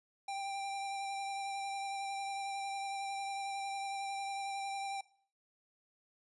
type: tone with vibrato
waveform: square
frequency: 789 Hz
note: G5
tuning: 11 cents sharp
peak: -38 dBFS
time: 0.28-5.01 s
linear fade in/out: 5 ms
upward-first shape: sine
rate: 11 Hz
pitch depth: 14 cents each way
effects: noise-tail reverb RT60 0.5 s tail -19 dB re dry + resampled to 24000 Hz